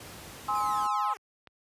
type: noise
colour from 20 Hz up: pink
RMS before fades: -45 dBFS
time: 0-0.87 s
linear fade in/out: 5 ms
type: chord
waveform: sine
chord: Ab augmented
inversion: none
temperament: equal with one note detuned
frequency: 830.6 / 1046.5 / 1286.9 Hz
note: Ab5 / C6 / E6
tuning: 0 / 0 / -42 cents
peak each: -30 dBFS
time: 0.48-1.14 s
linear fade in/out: 10 ms
type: linear sweep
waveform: 10% pulse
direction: down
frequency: 2489 to 370 Hz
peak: -36 dBFS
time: 0.55-1.17 s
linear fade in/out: 0 ms
type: click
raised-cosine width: 0.3 ms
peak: -32 dBFS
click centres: 1.473 s
effects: high-pass 60 Hz 12 dB/octave + resampled to 32000 Hz